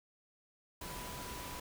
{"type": "tone in noise", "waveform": "sine", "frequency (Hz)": 987.8, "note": "B5", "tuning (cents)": 0, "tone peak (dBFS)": -49, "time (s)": [0.81, 1.6], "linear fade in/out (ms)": 5, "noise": "pink", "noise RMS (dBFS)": -45, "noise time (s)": [0.81, 1.6], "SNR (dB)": -7, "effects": []}